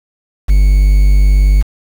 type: tone with quantisation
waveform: triangle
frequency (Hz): 49.23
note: G1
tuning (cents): +8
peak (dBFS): -3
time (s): 0.48-1.63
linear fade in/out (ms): 20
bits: 5
effects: none

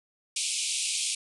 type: band-pass noise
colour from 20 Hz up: white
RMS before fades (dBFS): -30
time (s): 0.36-1.15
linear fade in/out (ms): 5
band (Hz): 2300 to 9900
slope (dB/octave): 96
effects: none

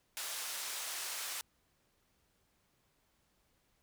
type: band-pass noise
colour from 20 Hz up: white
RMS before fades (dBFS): -41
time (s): 0.17-1.41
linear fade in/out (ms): 0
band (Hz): 690 to 11000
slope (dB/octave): 12
effects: pink hiss -75 dBFS RMS until 3.82 s

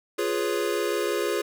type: chord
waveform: square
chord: C# dominant seventh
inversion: first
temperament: equal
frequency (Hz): 349.2 / 415.3 / 493.9 / 554.4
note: E#4 / G#4 / B4 / C#5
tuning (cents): 0 / 0 / 0 / 0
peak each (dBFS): -30 / -28 / -33 / -33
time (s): 0.18-1.42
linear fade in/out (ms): 10
effects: none

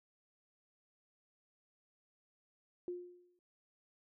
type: tone with exponential decay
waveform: sine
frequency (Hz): 355.2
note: F4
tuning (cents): +29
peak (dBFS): -36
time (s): 2.88-3.39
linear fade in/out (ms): 1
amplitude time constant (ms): 110
effects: none

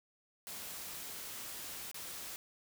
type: noise with dropouts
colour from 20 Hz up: white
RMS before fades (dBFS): -45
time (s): 0.47-2.36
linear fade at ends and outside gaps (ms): 0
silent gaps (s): 1.914-1.944
effects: none

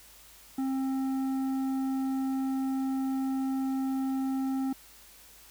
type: tone with tanh clipping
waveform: sine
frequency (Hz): 266.1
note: C4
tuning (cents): +29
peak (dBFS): -29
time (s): 0.58-4.73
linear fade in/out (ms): 5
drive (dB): 9
effects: added 50 Hz sine -63 dBFS peak until 5.5 s + white hiss -54 dBFS RMS until 5.5 s

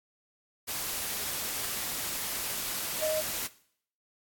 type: tone in noise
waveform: sine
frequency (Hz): 622.3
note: D#5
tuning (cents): 0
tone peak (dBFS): -27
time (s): 3.01-3.22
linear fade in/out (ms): 20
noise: white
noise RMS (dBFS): -34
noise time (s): 0.67-3.48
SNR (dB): +4
effects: noise-tail reverb RT60 0.6 s tail -18 dB re dry + AAC 64 kbps

